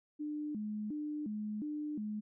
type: tone with vibrato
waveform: sine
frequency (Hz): 251.7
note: B3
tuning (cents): +33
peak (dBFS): -36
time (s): 0.19-2.21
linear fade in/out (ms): 20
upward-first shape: square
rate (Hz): 1.4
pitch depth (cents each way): 300
effects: none